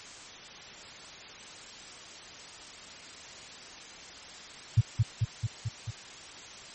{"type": "tone with echo", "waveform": "sine", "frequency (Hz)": 112, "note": "A2", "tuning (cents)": 31, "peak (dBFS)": -16, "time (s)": [4.77, 4.81], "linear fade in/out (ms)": 10, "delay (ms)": 220, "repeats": 5, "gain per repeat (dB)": -3, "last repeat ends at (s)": 5.91, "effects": ["white hiss -46 dBFS RMS until 6.74 s", "MP3 32 kbps"]}